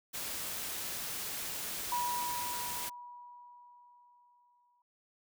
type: noise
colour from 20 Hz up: white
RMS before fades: -39 dBFS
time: 0.13-2.9 s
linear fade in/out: 20 ms
type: tone with exponential decay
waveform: sine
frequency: 971 Hz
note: B5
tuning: 30 cents flat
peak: -30 dBFS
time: 1.92-4.82 s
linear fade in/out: 2 ms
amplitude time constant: 630 ms
effects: none